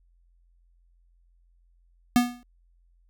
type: tone with exponential decay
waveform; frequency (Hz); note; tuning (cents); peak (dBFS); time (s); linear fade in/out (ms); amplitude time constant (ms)
square; 243.7; B3; -23; -14; 2.16-2.43; 0; 57
effects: added 43 Hz sine -59 dBFS peak until 3.09 s